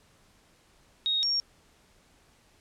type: tone pair in turn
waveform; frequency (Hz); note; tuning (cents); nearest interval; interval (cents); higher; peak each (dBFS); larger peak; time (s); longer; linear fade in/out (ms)
sine; 3749 / 5545; A#7 / F8; +9 / -13; perfect fifth; 678; second; -24; neither; 1.06-1.23 / 1.23-1.4; neither; 0
effects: pink hiss -62 dBFS RMS until 2.6 s + low-pass 10000 Hz 12 dB/octave